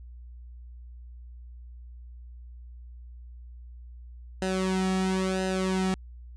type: tone with flanger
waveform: sawtooth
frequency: 188.1 Hz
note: F#3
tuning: 29 cents sharp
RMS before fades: -27 dBFS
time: 4.42-5.94 s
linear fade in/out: 0 ms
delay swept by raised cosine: 0.88 to 1.98 ms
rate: 0.98 Hz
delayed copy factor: -0.8
effects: added 60 Hz sine -42 dBFS peak until 6.36 s + resampled to 22050 Hz